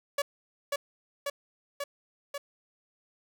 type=tone with echo; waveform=sawtooth; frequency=568 Hz; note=C#5; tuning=42 cents sharp; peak=-22 dBFS; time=0.18-0.22 s; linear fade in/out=5 ms; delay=540 ms; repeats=4; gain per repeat=-2 dB; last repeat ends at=2.38 s; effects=none